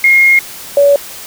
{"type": "tone pair in turn", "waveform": "sine", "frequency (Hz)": [2144, 567.9], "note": ["C7", "C#5"], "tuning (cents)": [42, 42], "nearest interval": "octave + major seventh", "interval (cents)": 2300, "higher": "first", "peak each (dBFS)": -4, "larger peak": "neither", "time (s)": [[0.04, 0.39], [0.77, 0.96]], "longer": "first", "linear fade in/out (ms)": 2, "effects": ["white hiss -29 dBFS RMS until 1.26 s"]}